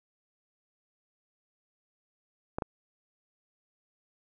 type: clicks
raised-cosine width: 1 ms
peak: -17 dBFS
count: 2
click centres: 2.585 / 2.622 s
effects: none